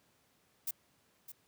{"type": "noise with echo", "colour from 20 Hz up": "violet", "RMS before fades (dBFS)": -36, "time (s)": [0.67, 0.71], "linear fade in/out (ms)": 5, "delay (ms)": 610, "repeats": 1, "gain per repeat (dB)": -12, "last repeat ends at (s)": 1.32, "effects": ["pink hiss -71 dBFS RMS until 1.47 s", "high-pass 100 Hz 12 dB/octave"]}